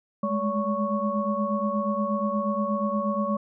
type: tone cluster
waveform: sine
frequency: 205.3 / 213.7 / 568 / 1107 Hz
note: G#3 / G#3 / C#5 / C#6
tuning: -20 / +50 / +42 / -3 cents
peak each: -29 dBFS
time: 0.23-3.37 s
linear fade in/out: 5 ms
effects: none